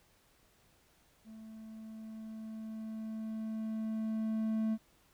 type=tone with level ramp; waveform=triangle; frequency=220 Hz; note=A3; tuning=in tune; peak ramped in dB=-46 to -27 dBFS; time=1.24-4.78 s; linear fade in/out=50 ms; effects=pink hiss -68 dBFS RMS until 5.13 s